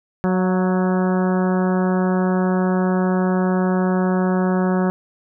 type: harmonic tone with a mistuned harmonic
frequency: 185 Hz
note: F#3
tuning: in tune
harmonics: 1 / 2 / 3 / 4 / 5 / 6 / 7 / 8 / 9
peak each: -17 / -23 / -27 / -29 / -31 / -33 / -34 / -35 / -36 dBFS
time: 0.24-4.9 s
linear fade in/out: 0 ms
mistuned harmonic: 4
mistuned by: -28 cents
effects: none